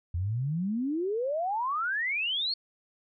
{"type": "exponential sweep", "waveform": "sine", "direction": "up", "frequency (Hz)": [81.8, 4448], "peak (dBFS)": -27, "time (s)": [0.14, 2.54], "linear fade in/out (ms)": 5, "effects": []}